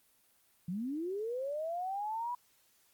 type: linear sweep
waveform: sine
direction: up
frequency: 164.81 to 987.8 Hz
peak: -34 dBFS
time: 0.68-2.35 s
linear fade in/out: 5 ms
effects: white hiss -69 dBFS RMS until 2.93 s + Opus 24 kbps